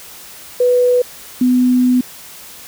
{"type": "tone pair in turn", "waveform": "sine", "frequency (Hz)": [493.9, 250.5], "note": ["B4", "B3"], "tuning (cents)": [0, 25], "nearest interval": "octave", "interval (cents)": 1175, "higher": "first", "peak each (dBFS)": [-9, -9], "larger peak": "neither", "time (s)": [[0.6, 1.02], [1.41, 2.01]], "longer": "second", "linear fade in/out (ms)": 5, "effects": ["white hiss -36 dBFS RMS until 2.67 s"]}